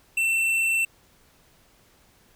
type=tone with hard clipping; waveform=sine; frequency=2688 Hz; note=E7; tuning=33 cents sharp; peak=-22 dBFS; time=0.17-0.85 s; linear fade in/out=5 ms; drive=9 dB; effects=pink hiss -59 dBFS RMS until 2.35 s